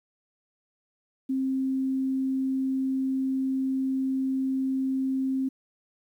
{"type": "tone", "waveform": "sine", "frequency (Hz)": 264.8, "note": "C4", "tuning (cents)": 21, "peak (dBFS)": -24, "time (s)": [1.29, 5.49], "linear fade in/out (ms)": 10, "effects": ["10-bit"]}